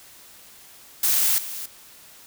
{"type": "noise with level steps", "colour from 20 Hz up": "blue", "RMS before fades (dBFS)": [-20, -33], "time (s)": [1.03, 1.66], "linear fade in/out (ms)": 5, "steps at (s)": 1.38, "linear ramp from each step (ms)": 2, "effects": ["white hiss -48 dBFS RMS until 2.26 s"]}